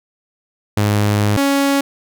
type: tone pair in turn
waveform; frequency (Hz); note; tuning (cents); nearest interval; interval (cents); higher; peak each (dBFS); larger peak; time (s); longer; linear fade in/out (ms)
sawtooth; 103.83 / 278.3; G#2 / C#4; 0 / +7; octave + perfect fourth; 1707; second; -9; neither; 0.77-1.37 / 1.37-1.81; first; 5
effects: none